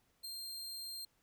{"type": "tone with ADSR envelope", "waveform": "sawtooth", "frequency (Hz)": 4186, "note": "C8", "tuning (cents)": 0, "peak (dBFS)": -38, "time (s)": [0.23, 1.05], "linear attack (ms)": 19, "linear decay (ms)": 4, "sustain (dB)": -2, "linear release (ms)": 4, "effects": ["pink hiss -75 dBFS RMS until 1.22 s"]}